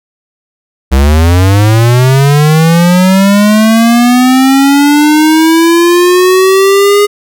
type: linear sweep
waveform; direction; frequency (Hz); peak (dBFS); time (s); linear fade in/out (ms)
square; up; 64.1 to 413.4; -4; 0.91-7.07; 20
effects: none